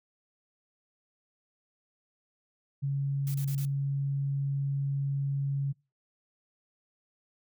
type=tone; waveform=sine; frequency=139.1 Hz; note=C#3; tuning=6 cents sharp; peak=-27 dBFS; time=2.82-5.73 s; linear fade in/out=20 ms
type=noise bursts; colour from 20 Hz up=blue; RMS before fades=-43 dBFS; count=4; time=3.27-3.651 s; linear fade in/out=0 ms; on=72 ms; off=31 ms
effects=noise-tail reverb RT60 0.3 s tail -26 dB re dry